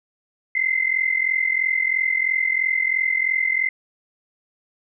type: tone pair together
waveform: sine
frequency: 2050 / 2093 Hz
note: C7 / C7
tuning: -36 / 0 cents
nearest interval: unison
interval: 36 cents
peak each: -21 dBFS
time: 0.55-3.69 s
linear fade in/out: 5 ms
effects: none